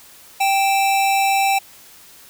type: tone pair together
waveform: square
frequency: 784 / 2637 Hz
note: G5 / E7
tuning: 0 / 0 cents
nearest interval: octave + major sixth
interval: 2100 cents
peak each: -16 / -24 dBFS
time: 0.4-1.59 s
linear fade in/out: 10 ms
effects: white hiss -45 dBFS RMS until 2.29 s